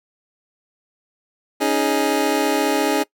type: chord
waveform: 25% pulse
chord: C# suspended second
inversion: none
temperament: just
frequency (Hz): 277.2 / 311.8 / 415.8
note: C#4 / D#4 / G#4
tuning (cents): 0 / +4 / +2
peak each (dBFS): -18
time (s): 1.6-3.04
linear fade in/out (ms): 20
effects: noise-tail reverb RT60 0.1 s tail -22 dB re dry